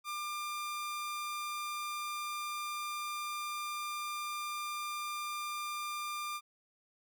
sawtooth tone, 1196 Hz, D6, 31 cents sharp, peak -33 dBFS, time 0.04-6.41 s, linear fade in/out 50 ms, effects none

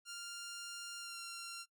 10% pulse tone with pitch glide, 1396.9 to 1377.7 Hz, F6 to F6, 0 to -24 cents, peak -36 dBFS, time 0.05-1.66 s, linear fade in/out 50 ms, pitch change -24 cents, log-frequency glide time 0.99-1.18 s, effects noise-tail reverb RT60 0.1 s tail -20 dB re dry

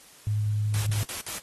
sine tone, 105.4 Hz, G#2, 26 cents sharp, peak -23 dBFS, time 0.27-1.03 s, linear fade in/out 0 ms
white noise bursts, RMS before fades -34 dBFS, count 4, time 0.74-1.385 s, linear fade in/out 0 ms, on 120 ms, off 55 ms
effects white hiss -52 dBFS RMS until 1.42 s + AAC 32 kbps

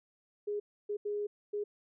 sine tone bursts at uneven times, 413.7 Hz, G#4, 7 cents flat, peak -32 dBFS, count 4, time 0.47-0.6 / 0.89-0.97 / 1.05-1.27 / 1.53-1.64 s, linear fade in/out 10 ms, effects none

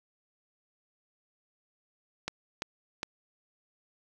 clicks, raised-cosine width 0.2 ms, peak -15 dBFS, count 3, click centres 2.28 / 2.621 / 3.031 s, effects none

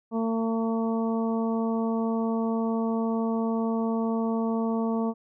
harmonic tone, 226.1 Hz, A3, 47 cents sharp, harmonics 1 / 2 / 3 / 4 / 5, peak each -25 / -31 / -35 / -37 / -39 dBFS, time 0.11-5.14 s, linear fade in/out 50 ms, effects none

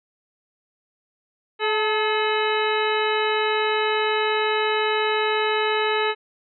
harmonic tone with a mistuned harmonic, 428.6 Hz, A4, 45 cents flat, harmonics 1 / 2 / 3 / 4 / 5 / 6 / 7 / 9, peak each -23 / -26 / -28 / -29 / -30 / -31 / -31 / -33 dBFS, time 1.59-6.15 s, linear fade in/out 50 ms, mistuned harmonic 2, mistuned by +44 cents, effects none

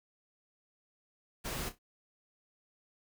pink noise with echo, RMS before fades -38 dBFS, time 1.44-1.7 s, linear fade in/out 20 ms, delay 30 ms, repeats 3, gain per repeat -12 dB, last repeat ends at 1.79 s, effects none

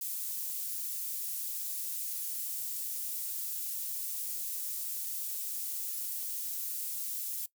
pink high-pass noise, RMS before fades -37 dBFS, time 0.01-7.46 s, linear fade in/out 5 ms, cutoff 12000 Hz, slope 12 dB/octave, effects noise-tail reverb RT60 0.1 s tail -19 dB re dry

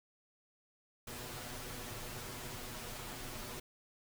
pink noise with comb filter, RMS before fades -45 dBFS, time 1.07-3.6 s, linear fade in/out 5 ms, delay 8.2 ms, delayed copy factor +0.8, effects none

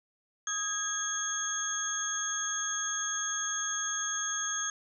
sine tone cluster, 1254 / 1643 / 3349 / 6450 Hz, D#6 / G#6 / G#7 / G8, +13 / -19 / +14 / +48 cents, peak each -39 / -37 / -40 / -32 dBFS, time 0.47-4.7 s, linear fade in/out 2 ms, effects none

